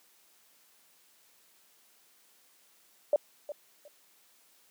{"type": "tone with echo", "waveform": "sine", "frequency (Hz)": 587.3, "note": "D5", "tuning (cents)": 0, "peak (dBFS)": -20, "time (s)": [3.13, 3.16], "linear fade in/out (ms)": 2, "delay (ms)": 360, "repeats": 2, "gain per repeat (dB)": -14, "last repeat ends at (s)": 3.88, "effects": ["white hiss -64 dBFS RMS until 4.7 s", "high-pass 200 Hz 12 dB/octave"]}